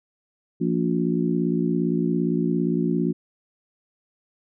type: harmonic tone with a mistuned harmonic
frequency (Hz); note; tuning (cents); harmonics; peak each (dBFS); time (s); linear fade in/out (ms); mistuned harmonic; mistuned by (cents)
57.5; A#1; -23; 3 / 4 / 5 / 6; -24 / -25 / -26 / -27; 0.6-3.13; 20; 6; +64
effects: none